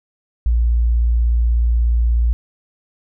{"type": "tone", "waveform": "sine", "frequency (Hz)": 58.27, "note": "A#1", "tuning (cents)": 0, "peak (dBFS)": -12, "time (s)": [0.46, 2.33], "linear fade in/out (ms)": 0, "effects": []}